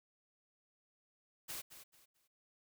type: noise with echo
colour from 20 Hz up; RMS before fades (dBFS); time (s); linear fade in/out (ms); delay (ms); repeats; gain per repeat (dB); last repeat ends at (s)
white; -44; 1.48-1.62; 20; 220; 3; -11; 2.28
effects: none